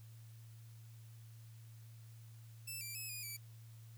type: tone with pitch steps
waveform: 5% pulse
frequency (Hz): 2646 / 2356 / 2576 / 2463 / 2311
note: E7 / D7 / E7 / D#7 / D7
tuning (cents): +6 / +5 / -41 / -18 / -28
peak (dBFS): -35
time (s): 2.67-3.37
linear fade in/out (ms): 10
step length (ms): 140
effects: added 113 Hz sine -53 dBFS peak until 3.97 s + white hiss -68 dBFS RMS until 3.97 s